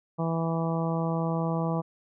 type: harmonic tone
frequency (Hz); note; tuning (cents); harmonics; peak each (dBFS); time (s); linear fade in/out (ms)
164.6; E3; -2; 1 / 2 / 3 / 4 / 5 / 6 / 7; -27 / -35 / -34 / -35 / -37 / -38 / -39; 0.18-1.82; 20
effects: none